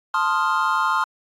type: chord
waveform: triangle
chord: F dominant seventh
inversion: first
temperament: equal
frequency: 880 / 1046.5 / 1244.5 / 1396.9 Hz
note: A5 / C6 / Eb6 / F6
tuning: 0 / 0 / 0 / 0 cents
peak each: -24 / -20 / -22 / -22 dBFS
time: 0.14-1.04 s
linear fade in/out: 2 ms
effects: AAC 64 kbps